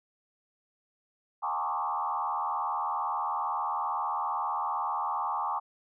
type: tone with frequency modulation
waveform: sine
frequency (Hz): 987.8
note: B5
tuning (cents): 0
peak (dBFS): -28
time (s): 1.42-5.6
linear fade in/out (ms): 20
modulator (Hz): 77.7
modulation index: 2.8
effects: none